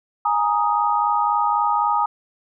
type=chord; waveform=sine; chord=Ab suspended second; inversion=none; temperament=just; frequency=830.6 / 934.4 / 1245.9 Hz; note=Ab5 / Bb5 / Eb6; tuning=0 / +4 / +2 cents; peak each=-21 dBFS; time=0.25-2.06 s; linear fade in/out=5 ms; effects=none